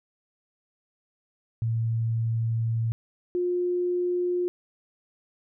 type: tone pair in turn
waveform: sine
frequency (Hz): 114 / 356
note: A#2 / F4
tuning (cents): -38 / +33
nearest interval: octave + minor sixth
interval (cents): 1971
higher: second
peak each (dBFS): -23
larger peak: neither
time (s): 1.62-2.92 / 3.35-4.48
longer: first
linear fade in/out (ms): 0
effects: none